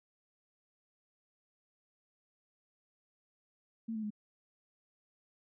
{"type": "tone with pitch steps", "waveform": "sine", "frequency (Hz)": [225.8, 217.9, 210.2], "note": ["A3", "A3", "G#3"], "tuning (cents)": [45, -17, 21], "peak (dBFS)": -35, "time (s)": [3.88, 4.105], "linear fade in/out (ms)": 10, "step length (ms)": 75, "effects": []}